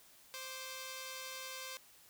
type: tone pair together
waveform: 5% pulse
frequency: 523.3 / 1174.7 Hz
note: C5 / D6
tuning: 0 / 0 cents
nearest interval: octave + major second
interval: 1400 cents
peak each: -33 / -38 dBFS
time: 0.34-1.77 s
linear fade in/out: 0 ms
effects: white hiss -62 dBFS RMS until 2.09 s